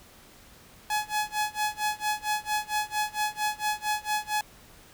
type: tone with tremolo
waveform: sawtooth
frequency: 846 Hz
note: G#5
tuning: 32 cents sharp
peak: -20 dBFS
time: 0.9-4.41 s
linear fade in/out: 2 ms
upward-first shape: sine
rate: 4.4 Hz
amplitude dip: 95%
effects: pink hiss -53 dBFS RMS until 4.93 s